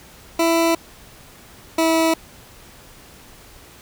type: tone pair in turn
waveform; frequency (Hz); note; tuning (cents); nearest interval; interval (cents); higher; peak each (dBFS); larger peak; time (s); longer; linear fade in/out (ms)
20% pulse; 331.9 / 325.1; E4 / E4; +12 / -24; unison; 36; first; -10; neither; 0.39-0.75 / 1.78-2.14; neither; 5
effects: pink hiss -45 dBFS RMS until 3.81 s